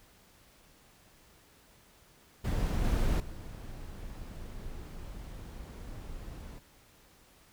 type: noise with level steps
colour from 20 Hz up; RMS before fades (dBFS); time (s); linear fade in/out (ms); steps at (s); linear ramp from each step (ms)
brown; -30 / -28 / -43; 2.44-6.59; 10; 2.84 / 3.2; 2
effects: pink hiss -61 dBFS RMS until 7.52 s